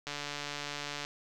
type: click train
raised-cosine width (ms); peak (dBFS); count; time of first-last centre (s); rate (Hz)
0.2; -20; 143; 0.07-1.049; 145
effects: none